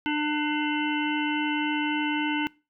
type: harmonic tone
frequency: 299.4 Hz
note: D4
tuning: 33 cents sharp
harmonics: 1 / 3 / 5 / 7 / 9 / 10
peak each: -26 / -31 / -33 / -34 / -36 / -36 dBFS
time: 0.06-2.47 s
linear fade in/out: 0 ms
effects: noise-tail reverb RT60 0.3 s tail -23 dB re dry